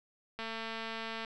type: click train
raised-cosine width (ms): 0.3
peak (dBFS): -24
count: 194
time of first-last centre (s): 0.39-1.248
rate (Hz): 225
effects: none